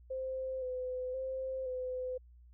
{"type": "tone with pitch steps", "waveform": "sine", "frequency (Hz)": [522, 507, 524, 508], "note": ["C5", "B4", "C5", "B4"], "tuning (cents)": [-4, 45, 2, 49], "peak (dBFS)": -35, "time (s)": [0.1, 2.18], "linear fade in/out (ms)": 10, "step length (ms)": 520, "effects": ["added 60 Hz sine -55 dBFS peak until 2.53 s"]}